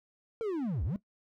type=linear two-way sweep; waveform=triangle; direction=down then up; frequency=467.5 to 57.7 to 219 Hz; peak=-28 dBFS; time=0.41-0.96 s; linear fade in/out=0 ms; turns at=0.84 s; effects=noise-tail reverb RT60 0.1 s tail -17 dB re dry